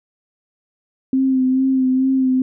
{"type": "tone with vibrato", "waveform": "sine", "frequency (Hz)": 261.6, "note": "C4", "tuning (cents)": 0, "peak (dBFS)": -13, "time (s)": [1.13, 2.42], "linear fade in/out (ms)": 2, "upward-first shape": "sine", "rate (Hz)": 2.3, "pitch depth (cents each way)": 28, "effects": []}